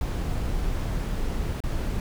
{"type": "noise with dropouts", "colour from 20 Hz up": "brown", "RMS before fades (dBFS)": -27, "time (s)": [0.01, 2], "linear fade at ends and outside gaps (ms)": 1, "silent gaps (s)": [1.604, 1.637], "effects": []}